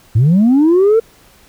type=linear sweep; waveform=sine; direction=up; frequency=100 to 462.2 Hz; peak=-5 dBFS; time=0.15-1 s; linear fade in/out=10 ms; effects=tanh soft clip ceiling -5 dBFS + pink hiss -47 dBFS RMS until 1.48 s